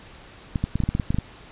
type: clicks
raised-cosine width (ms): 5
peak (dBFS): -10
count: 11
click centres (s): 0.558 / 0.64 / 0.756 / 0.803 / 0.837 / 0.89 / 0.951 / 0.998 / 1.105 / 1.145 / 1.186
effects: pink hiss -46 dBFS RMS until 1.51 s + resampled to 8000 Hz